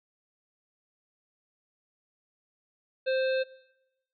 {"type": "harmonic tone", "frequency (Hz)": 523.3, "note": "C5", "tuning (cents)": 0, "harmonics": [1, 3, 5, 7, 8], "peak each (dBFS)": [-25, -35, -39, -42, -43], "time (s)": [3.06, 3.44], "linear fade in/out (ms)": 20, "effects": ["noise-tail reverb RT60 1.0 s tail -22 dB re dry"]}